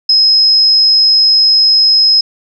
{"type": "tone", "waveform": "sine", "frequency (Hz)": 5120, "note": "D#8", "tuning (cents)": 49, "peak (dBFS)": -5, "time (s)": [0.09, 2.21], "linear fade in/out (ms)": 5, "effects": []}